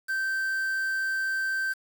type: tone with quantisation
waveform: triangle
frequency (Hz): 1556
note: G6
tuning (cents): -13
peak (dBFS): -24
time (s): 0.08-1.74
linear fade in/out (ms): 20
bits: 7
effects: none